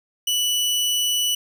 sawtooth tone, 2960 Hz, F#7, in tune, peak -16 dBFS, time 0.27-1.35 s, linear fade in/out 5 ms, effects none

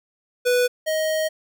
square tone pair in turn, 493.3 / 628.2 Hz, B4 / D#5, -2 / +16 cents, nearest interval major third, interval 418 cents, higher second, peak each -17 / -21 dBFS, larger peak first, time 0.45-0.68 / 0.86-1.29 s, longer second, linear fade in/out 20 ms, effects none

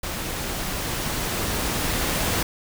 pink noise with level ramp, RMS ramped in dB -30 to -23 dBFS, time 0.03-2.43 s, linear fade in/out 5 ms, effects none

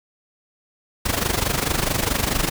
pink noise with amplitude modulation, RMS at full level -19 dBFS, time 1.05-2.5 s, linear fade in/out 10 ms, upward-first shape sine, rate 24.6 Hz, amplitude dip 75%, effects none

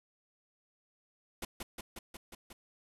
pink noise with echo, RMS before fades -39 dBFS, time 1.42-1.45 s, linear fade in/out 5 ms, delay 180 ms, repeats 6, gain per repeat -2 dB, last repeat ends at 2.53 s, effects resampled to 32000 Hz

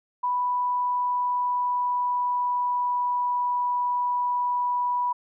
sine tone with pitch glide, 987.8 to 981 Hz, B5 to B5, 0 to -12 cents, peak -22 dBFS, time 0.23-5.13 s, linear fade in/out 10 ms, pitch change -12 cents, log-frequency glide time 0.39-3.34 s, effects none

